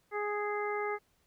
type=harmonic tone; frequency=415.3 Hz; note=G#4; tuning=in tune; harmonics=1 / 2 / 3 / 4 / 5; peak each=-34 / -38 / -39 / -44 / -40 dBFS; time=0.11-0.99 s; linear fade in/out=50 ms; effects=pink hiss -72 dBFS RMS until 1.26 s